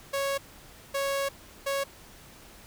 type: tone bursts at uneven times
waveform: sawtooth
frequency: 553 Hz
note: C#5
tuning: 4 cents flat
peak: -23 dBFS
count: 3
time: 0.13-0.38 / 0.94-1.29 / 1.66-1.84 s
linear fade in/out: 10 ms
effects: pink hiss -51 dBFS RMS until 2.66 s